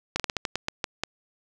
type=slowing click train; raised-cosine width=0.2 ms; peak=-9 dBFS; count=10; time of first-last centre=0.16-1.036 s; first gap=37 ms; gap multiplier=1.23; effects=none